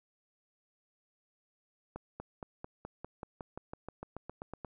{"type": "accelerating click train", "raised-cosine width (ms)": 1, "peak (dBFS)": -27, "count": 17, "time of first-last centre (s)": [1.96, 4.647], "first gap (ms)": 240, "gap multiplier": 0.95, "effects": []}